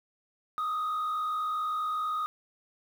sine tone with frequency modulation, 1244.5 Hz, D#6, in tune, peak -26 dBFS, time 0.58-2.26 s, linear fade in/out 0 ms, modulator 52.3 Hz, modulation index 0.54, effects tanh soft clip ceiling -27 dBFS + 9-bit

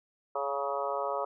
harmonic tone with a mistuned harmonic, 140 Hz, C#3, 18 cents sharp, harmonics 3 / 4 / 5 / 6 / 7 / 8 / 9, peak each -38 / -34 / -37 / -41 / -37 / -39 / -38 dBFS, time 0.35-1.25 s, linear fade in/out 5 ms, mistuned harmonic 7, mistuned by -26 cents, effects none

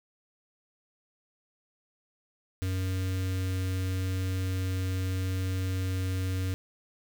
square tone with notch filter, 93.4 Hz, F#2, 17 cents sharp, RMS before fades -30 dBFS, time 2.62-6.54 s, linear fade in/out 0 ms, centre 820 Hz, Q 0.81, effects 9-bit

